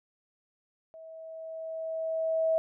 sine tone with level ramp, 646 Hz, E5, 35 cents flat, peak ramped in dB -45 to -22 dBFS, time 0.94-2.58 s, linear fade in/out 0 ms, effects none

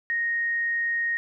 sine tone, 1864.7 Hz, A#6, in tune, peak -23 dBFS, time 0.1-1.17 s, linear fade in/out 0 ms, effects none

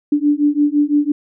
sine beating tone pair, 290.1 / 296 Hz, D4 / D4, -21 / +14 cents, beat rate 5.9 Hz, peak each -15 dBFS, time 0.12-1.12 s, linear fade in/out 5 ms, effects none

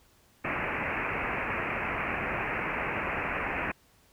white low-pass noise, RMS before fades -32 dBFS, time 0.44-3.72 s, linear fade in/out 10 ms, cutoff 2600 Hz, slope 96 dB/octave, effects pink hiss -63 dBFS RMS until 4.12 s

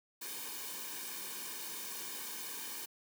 white noise with comb filter, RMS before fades -43 dBFS, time 0.21-2.86 s, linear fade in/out 10 ms, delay 1.5 ms, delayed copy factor -0.8, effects high-pass 200 Hz 12 dB/octave

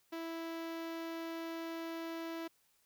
sawtooth tone with notch filter, 329.6 Hz, E4, in tune, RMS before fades -42 dBFS, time 0.12-2.48 s, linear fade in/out 10 ms, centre 8500 Hz, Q 0.72, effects white hiss -73 dBFS RMS until 2.85 s

